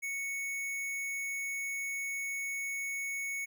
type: tone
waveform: square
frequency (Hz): 2217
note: C#7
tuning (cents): 0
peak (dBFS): -35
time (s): 0.02-3.46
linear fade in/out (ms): 20
effects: none